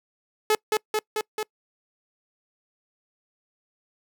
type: tone with echo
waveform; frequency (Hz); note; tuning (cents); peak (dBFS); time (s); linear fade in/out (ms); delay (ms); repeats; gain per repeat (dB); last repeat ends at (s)
sawtooth; 429.4; A4; -42; -14; 0.5-0.55; 2; 220; 4; -2; 1.43
effects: noise-tail reverb RT60 0.1 s tail -26 dB re dry